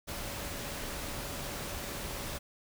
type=tone in noise; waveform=sine; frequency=570 Hz; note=C#5; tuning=48 cents sharp; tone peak=-49 dBFS; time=0.07-2.39 s; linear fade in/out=20 ms; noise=pink; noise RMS=-39 dBFS; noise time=0.07-2.39 s; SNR=-13 dB; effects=none